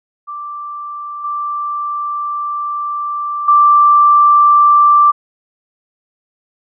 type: tone with level steps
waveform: sine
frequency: 1174.7 Hz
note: D6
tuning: in tune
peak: -23 / -17 / -5 dBFS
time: 0.27-5.12 s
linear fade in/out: 20 ms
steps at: 1.24 / 3.48 s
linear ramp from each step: 5 ms
effects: none